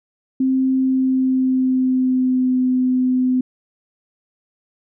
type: tone with pitch glide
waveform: sine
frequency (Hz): 262.3 to 254.7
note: C4 to C4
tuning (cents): +4 to -46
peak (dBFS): -14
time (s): 0.4-3.41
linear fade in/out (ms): 5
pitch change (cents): -50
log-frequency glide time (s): 0.77-2.59
effects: none